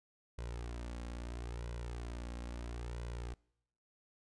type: tone with flanger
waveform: sawtooth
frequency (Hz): 59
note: A#1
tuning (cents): +22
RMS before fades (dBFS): -43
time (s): 0.38-3.34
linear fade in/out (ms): 5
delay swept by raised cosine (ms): 2 to 3.7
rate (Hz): 0.75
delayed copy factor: +0.6
effects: noise-tail reverb RT60 0.8 s tail -25 dB re dry + resampled to 22050 Hz